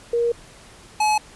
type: tone pair in turn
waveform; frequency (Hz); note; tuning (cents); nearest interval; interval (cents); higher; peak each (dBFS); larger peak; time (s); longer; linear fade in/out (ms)
sine / square; 471.4 / 852.2; A#4 / G#5; +19 / +44; minor seventh; 1025; second; -17; neither; 0.13-0.32 / 1-1.18; first; 5
effects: pink hiss -46 dBFS RMS until 1.35 s + resampled to 24000 Hz